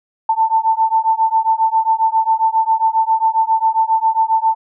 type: beating tone pair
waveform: sine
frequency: 887 / 894.4 Hz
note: A5 / A5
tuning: +14 / +28 cents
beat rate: 7.4 Hz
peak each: -15 dBFS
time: 0.29-4.55 s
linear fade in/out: 5 ms
effects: none